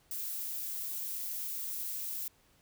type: noise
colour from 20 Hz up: violet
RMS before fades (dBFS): -38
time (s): 0.11-2.28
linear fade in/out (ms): 2
effects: pink hiss -67 dBFS RMS until 2.61 s